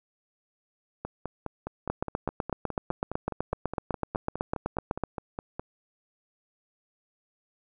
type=two click trains; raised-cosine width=1 ms; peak=-13 / -19 dBFS; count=26 / 23; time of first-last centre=1.9-5.037 / 1.05-5.595 s; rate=7.97 / 4.84 Hz; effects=none

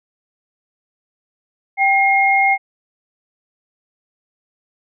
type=tone pair together; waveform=sine; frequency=784 / 2141 Hz; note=G5 / C7; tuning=0 / +39 cents; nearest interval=octave + perfect fourth; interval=1739 cents; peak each=-14 dBFS; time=1.77-2.58 s; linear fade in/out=50 ms; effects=none

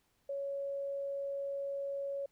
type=tone; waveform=sine; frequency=557 Hz; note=C#5; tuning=8 cents sharp; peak=-35 dBFS; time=0.29-2.26 s; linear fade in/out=5 ms; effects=pink hiss -75 dBFS RMS until 2.31 s

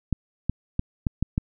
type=clicks; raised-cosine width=5 ms; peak=-10 dBFS; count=6; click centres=0.127 / 0.496 / 0.794 / 1.068 / 1.226 / 1.379 s; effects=none

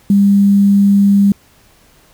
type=tone with quantisation; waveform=sine; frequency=200 Hz; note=G3; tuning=35 cents sharp; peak=-6 dBFS; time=0.1-1.32 s; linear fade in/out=2 ms; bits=6; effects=pink hiss -49 dBFS RMS until 2.13 s

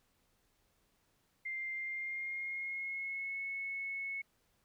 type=tone with pitch glide; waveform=sine; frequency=2098 to 2198 Hz; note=C7 to C#7; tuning=+4 to -15 cents; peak=-37 dBFS; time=1.45-4.22 s; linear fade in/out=10 ms; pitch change=+81 cents; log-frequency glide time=1.81-3.4 s; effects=pink hiss -75 dBFS RMS until 4.64 s

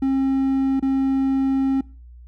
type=tone with dropouts; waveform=triangle; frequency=268.5 Hz; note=C4; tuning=45 cents sharp; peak=-15 dBFS; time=0.02-1.81 s; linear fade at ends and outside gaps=5 ms; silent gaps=0.797-0.825 s; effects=noise-tail reverb RT60 0.4 s tail -24 dB re dry + added 60 Hz sine -40 dBFS peak until 2.27 s

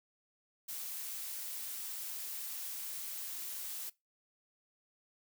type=noise; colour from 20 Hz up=blue; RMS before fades=-42 dBFS; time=0.68-3.9 s; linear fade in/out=10 ms; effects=noise-tail reverb RT60 0.2 s tail -21 dB re dry

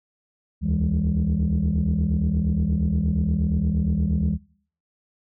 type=tone cluster; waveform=sine; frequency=72.3 / 80.8 / 163.7 / 202.9 Hz; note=D2 / E2 / E3 / G#3; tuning=-27 / -34 / -12 / -40 cents; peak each=-24 dBFS; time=0.61-4.38 s; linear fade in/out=50 ms; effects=noise-tail reverb RT60 0.5 s tail -19 dB re dry + tanh soft clip ceiling -14 dBFS

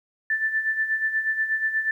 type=tone with tremolo; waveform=sine; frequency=1764 Hz; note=A6; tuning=4 cents sharp; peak=-19 dBFS; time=0.3-1.91 s; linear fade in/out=2 ms; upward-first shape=sine; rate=8.3 Hz; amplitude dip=65%; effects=10-bit

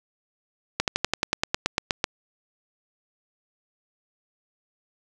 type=slowing click train; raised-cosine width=0.2 ms; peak=-4 dBFS; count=13; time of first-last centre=0.8-2.042 s; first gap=78 ms; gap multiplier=1.05; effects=none

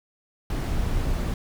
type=noise; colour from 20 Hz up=brown; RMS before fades=-25 dBFS; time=0.5-1.34 s; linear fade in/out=2 ms; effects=none

